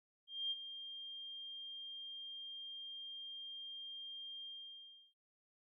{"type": "tone with ADSR envelope", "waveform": "sine", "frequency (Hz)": 3200, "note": "G7", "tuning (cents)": 35, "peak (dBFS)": -35, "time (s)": [0.27, 5.14], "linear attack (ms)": 240, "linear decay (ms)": 35, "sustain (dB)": -11, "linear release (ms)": 700, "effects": []}